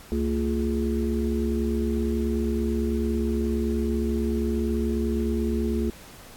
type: harmonic tone with a mistuned harmonic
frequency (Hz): 69.3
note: C#2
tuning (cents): 0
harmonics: 1 / 3 / 5 / 6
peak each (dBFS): -27 / -26 / -29 / -32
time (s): 0.12-5.9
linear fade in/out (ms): 0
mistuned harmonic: 3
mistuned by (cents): +150
effects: pink hiss -47 dBFS RMS until 6.36 s + AAC 64 kbps